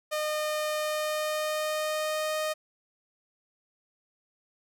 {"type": "tone with pitch glide", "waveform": "sawtooth", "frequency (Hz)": [610, 618.5], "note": ["D#5", "D#5"], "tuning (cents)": [-34, -10], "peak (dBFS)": -24, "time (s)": [0.11, 2.54], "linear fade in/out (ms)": 20, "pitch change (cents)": 24, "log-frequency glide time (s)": [0.75, 2.34], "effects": []}